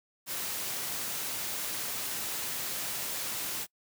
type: noise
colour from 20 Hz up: white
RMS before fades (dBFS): -35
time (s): 0.26-3.67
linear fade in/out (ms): 50
effects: noise-tail reverb RT60 0.1 s tail -25 dB re dry + high-pass 80 Hz 12 dB/octave